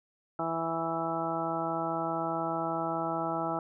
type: harmonic tone with a mistuned harmonic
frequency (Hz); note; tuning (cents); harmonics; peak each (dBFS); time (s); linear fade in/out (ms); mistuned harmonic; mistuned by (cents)
164.81; E3; 0; 1 / 2 / 3 / 4 / 5 / 6 / 7 / 8; -40 / -36 / -42 / -35 / -35 / -41 / -44 / -36; 0.39-3.59; 2; 7; -20
effects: none